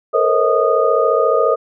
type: tone cluster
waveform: sine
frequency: 442.9 / 477.3 / 537 / 635 / 1233 Hz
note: A4 / A#4 / C5 / D#5 / D#6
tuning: +11 / +41 / +45 / +35 / -16 cents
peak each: -18 dBFS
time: 0.13-1.56 s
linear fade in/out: 20 ms
effects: none